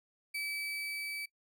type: tone with level ramp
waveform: 35% pulse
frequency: 2300 Hz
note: D7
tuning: 37 cents flat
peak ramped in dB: -33 to -36 dBFS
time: 0.34-1.26 s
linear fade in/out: 10 ms
effects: noise-tail reverb RT60 0.1 s tail -19 dB re dry